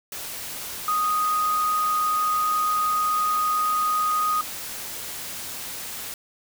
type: tone in noise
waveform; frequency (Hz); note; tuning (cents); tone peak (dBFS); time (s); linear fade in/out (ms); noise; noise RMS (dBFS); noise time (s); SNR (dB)
sine; 1244.5; D#6; 0; -20; 0.88-4.41; 2; white; -34; 0.12-6.14; +11
effects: none